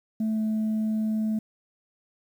sine tone with pitch glide, 219.2 to 217.6 Hz, A3 to A3, -6 to -19 cents, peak -21 dBFS, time 0.2-1.39 s, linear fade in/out 5 ms, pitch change -13 cents, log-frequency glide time 0.31-0.41 s, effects tanh soft clip ceiling -22 dBFS + 9-bit

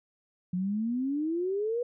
sine exponential sweep, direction up, 176 to 493.9 Hz, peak -27 dBFS, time 0.53-1.83 s, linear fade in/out 5 ms, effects none

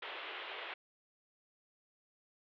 white band-pass noise, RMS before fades -45 dBFS, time 0.02-0.74 s, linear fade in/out 5 ms, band 350 to 3400 Hz, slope 48 dB/octave, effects none

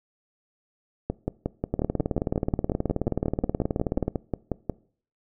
two click trains, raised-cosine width 2 ms, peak -12 / -11 dBFS, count 21 / 45, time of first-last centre 1.1-4.697 / 1.74-4.08 s, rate 5.56 / 18.8 Hz, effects noise-tail reverb RT60 0.5 s tail -22 dB re dry

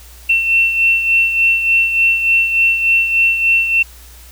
sine beating tone pair, 2700 / 2703.4 Hz, E7 / E7, +41 / +43 cents, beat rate 3.4 Hz, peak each -11 / -19 dBFS, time 0.29-3.83 s, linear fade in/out 10 ms, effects added 60 Hz sine -38 dBFS peak until 4.31 s + white hiss -42 dBFS RMS until 4.31 s

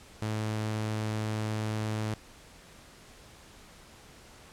sawtooth tone, 108.3 Hz, A2, 27 cents flat, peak -26 dBFS, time 0.22-2.14 s, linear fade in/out 0 ms, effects pink hiss -53 dBFS RMS until 4.52 s + low-pass 10000 Hz 12 dB/octave

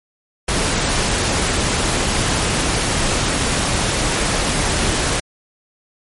pink noise, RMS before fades -18 dBFS, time 0.48-5.2 s, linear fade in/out 5 ms, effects MP3 48 kbps

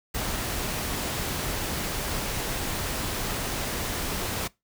pink noise, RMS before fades -30 dBFS, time 0.14-4.48 s, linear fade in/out 10 ms, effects noise-tail reverb RT60 0.2 s tail -22 dB re dry

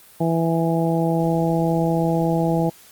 harmonic tone, 165.3 Hz, E3, 5 cents sharp, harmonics 1 / 2 / 3 / 4 / 5, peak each -20 / -23 / -25 / -26 / -27 dBFS, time 0.2-2.7 s, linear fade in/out 10 ms, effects white hiss -48 dBFS RMS until 2.91 s + Opus 32 kbps

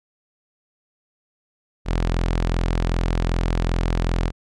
sawtooth tone, 42.59 Hz, F1, 43 cents flat, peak -15 dBFS, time 1.85-4.32 s, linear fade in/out 50 ms, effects low-pass 6000 Hz 12 dB/octave

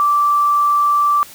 sine tone, 1168 Hz, D6, 10 cents flat, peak -11 dBFS, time 0-1.23 s, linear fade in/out 0 ms, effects white hiss -39 dBFS RMS until 1.34 s

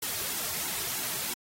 white noise with flanger, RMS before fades -33 dBFS, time 0.02-1.34 s, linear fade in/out 5 ms, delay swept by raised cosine 1.6 to 4.1 ms, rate 3.1 Hz, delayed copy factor -0.8, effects AAC 48 kbps

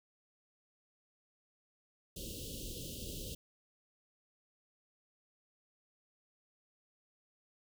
pink band-stop noise, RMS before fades -44 dBFS, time 2.16-3.35 s, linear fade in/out 5 ms, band 570 to 2800 Hz, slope 96 dB/octave, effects none

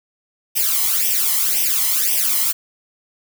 blue noise with flanger, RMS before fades -18 dBFS, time 0.55-2.53 s, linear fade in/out 20 ms, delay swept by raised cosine 0.35 to 0.99 ms, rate 1.9 Hz, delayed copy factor +0.9, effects none

